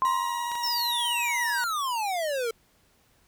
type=tone with exponential decay; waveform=sine; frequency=1046.5 Hz; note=C6; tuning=in tune; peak=-19 dBFS; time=0.02-0.94 s; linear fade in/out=0 ms; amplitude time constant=200 ms
type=tone with vibrato; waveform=40% pulse; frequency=954 Hz; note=A#5; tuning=40 cents sharp; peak=-28 dBFS; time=0.05-1.64 s; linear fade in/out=0 ms; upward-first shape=sine; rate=17 Hz; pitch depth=14 cents each way
type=clicks; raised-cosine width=0.2 ms; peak=-22 dBFS; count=2; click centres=0.517 / 0.554 s
type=exponential sweep; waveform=square; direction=down; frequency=5570 to 444.2 Hz; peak=-27 dBFS; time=0.63-2.51 s; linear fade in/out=5 ms
effects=pink hiss -64 dBFS RMS until 3.27 s